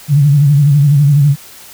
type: tone with vibrato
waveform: sine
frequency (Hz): 143.8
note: D3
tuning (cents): -36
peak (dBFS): -5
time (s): 0.08-1.36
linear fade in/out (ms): 50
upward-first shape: sine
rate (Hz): 12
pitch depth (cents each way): 81
effects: white hiss -36 dBFS RMS until 1.73 s